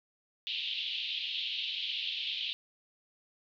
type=band-pass noise; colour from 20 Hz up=pink; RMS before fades=-36 dBFS; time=0.47-2.53 s; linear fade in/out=0 ms; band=2800 to 3800 Hz; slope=48 dB/octave; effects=none